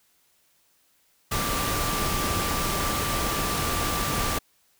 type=tone in noise; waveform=sine; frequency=1174.7 Hz; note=D6; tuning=in tune; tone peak=-31 dBFS; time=1.31-4.39 s; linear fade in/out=10 ms; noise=pink; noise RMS=-27 dBFS; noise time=1.31-4.39 s; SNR=-7 dB; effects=white hiss -65 dBFS RMS until 4.79 s

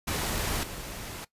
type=noise with level steps; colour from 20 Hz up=pink; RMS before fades=-30 / -39 dBFS; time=0.07-1.25 s; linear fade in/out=10 ms; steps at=0.63 s; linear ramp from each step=5 ms; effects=noise-tail reverb RT60 0.1 s tail -18 dB re dry + resampled to 32000 Hz

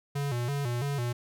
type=tone with vibrato; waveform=square; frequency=130.81 Hz; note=C3; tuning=in tune; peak=-29 dBFS; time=0.15-1.13 s; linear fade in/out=10 ms; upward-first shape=square; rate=3 Hz; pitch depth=140 cents each way; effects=none

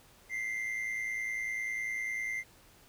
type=tone pair together; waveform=triangle; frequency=1983 / 2093 Hz; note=B6 / C7; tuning=+7 / 0 cents; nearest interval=minor second; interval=93 cents; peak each=-39 / -32 dBFS; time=0.29-2.44 s; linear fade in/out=50 ms; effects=pink hiss -60 dBFS RMS until 2.88 s

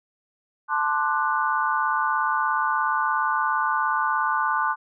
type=chord; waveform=sine; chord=D dominant seventh; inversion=second; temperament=equal with one note detuned; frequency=880 / 1046.5 / 1183.5 / 1480 Hz; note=A5 / C6 / D6 / F#6; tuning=0 / 0 / +13 / 0 cents; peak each=-26 dBFS; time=0.68-4.76 s; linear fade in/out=50 ms; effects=none

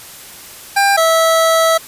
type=tone pair in turn; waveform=25% pulse; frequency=797 / 652.7 Hz; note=G5 / E5; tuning=+28 / -17 cents; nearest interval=minor third; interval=345 cents; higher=first; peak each=-6 dBFS; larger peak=neither; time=0.76-0.97 / 0.97-1.78 s; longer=second; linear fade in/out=10 ms; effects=white hiss -35 dBFS RMS until 1.87 s + resampled to 32000 Hz

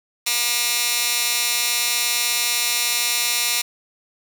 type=tone with high-pass filter; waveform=15% pulse; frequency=239.4 Hz; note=A#3; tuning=46 cents sharp; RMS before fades=-21 dBFS; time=0.26-3.62 s; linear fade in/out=10 ms; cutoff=3400 Hz; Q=0.74; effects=none

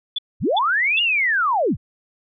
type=tone bursts; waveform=sine; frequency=3456 Hz; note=A7; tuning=32 cents flat; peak=-20 dBFS; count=3; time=0.16-0.995 s; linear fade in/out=5 ms; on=25 ms; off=380 ms
type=linear two-way sweep; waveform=sine; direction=up then down; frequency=41.2 to 2894 to 41.2 Hz; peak=-16 dBFS; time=0.4-1.77 s; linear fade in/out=50 ms; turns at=1.02 s
effects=none

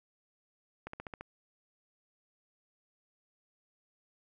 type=slowing click train; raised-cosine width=0.5 ms; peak=-26 dBFS; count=6; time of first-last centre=0.87-1.21 s; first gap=64 ms; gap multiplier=1.03; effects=none

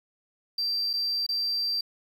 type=tone with dropouts; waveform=triangle; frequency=4699 Hz; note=D8; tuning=in tune; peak=-23 dBFS; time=0.58-1.81 s; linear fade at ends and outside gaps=5 ms; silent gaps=0.932-0.936 / 1.265-1.289 s; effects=tanh soft clip ceiling -21 dBFS + 9-bit

